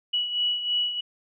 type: beating tone pair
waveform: sine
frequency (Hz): 2935 / 2938.1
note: F#7 / F#7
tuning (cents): -15 / -13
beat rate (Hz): 3.1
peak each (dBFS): -24 / -31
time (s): 0.13-1.01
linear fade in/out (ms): 10
effects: none